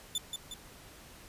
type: tone with echo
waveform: sawtooth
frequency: 3520 Hz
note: A7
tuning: in tune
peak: -27 dBFS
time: 0.15-0.18 s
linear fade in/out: 2 ms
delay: 180 ms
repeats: 2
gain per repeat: -5 dB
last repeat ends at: 0.54 s
effects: pink hiss -53 dBFS RMS until 1.28 s + resampled to 32000 Hz